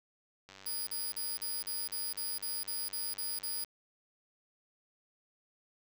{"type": "click train", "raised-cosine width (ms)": 0.2, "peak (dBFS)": -34, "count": 306, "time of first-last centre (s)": [0.49, 3.647], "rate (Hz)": 96.6}
{"type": "tone bursts", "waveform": "5% pulse", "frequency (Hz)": 4898, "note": "D#8", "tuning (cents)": -28, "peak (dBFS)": -28, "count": 12, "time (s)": [0.66, 3.642], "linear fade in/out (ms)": 5, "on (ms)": 210, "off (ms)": 42}
{"effects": []}